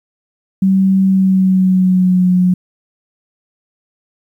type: tone with pitch glide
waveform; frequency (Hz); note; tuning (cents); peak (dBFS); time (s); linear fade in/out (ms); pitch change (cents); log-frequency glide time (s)
sine; 191.5 to 181.48; G3 to F#3; -40 to -33; -8; 0.62-2.54; 5; -93; 1.06-2.3
effects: 8-bit